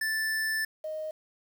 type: tone pair in turn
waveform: square / sine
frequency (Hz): 1760 / 622.3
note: A6 / D#5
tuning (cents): 0 / 0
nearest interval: octave + tritone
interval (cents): 1800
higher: first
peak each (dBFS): -28 / -32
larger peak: first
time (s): 0.01-0.65 / 0.84-1.11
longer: first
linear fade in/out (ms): 5
effects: 9-bit